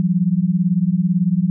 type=beating tone pair; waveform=sine; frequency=170 / 188 Hz; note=F3 / F#3; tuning=-46 / +28 cents; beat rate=18 Hz; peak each=-17 dBFS; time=0-1.5 s; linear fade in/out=0 ms; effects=none